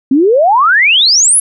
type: exponential sweep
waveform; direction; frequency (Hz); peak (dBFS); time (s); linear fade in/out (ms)
sine; up; 253.3 to 11175; -5; 0.11-1.4; 5
effects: none